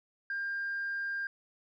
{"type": "tone", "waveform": "sine", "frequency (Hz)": 1600, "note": "G6", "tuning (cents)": 35, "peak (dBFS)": -31, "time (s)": [0.3, 1.27], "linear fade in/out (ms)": 2, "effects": ["tanh soft clip ceiling -29 dBFS"]}